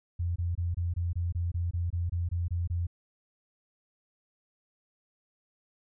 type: tone bursts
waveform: sine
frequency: 86.5 Hz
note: F2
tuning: 16 cents flat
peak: -27 dBFS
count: 14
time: 0.19-2.869 s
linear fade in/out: 10 ms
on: 170 ms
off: 23 ms
effects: none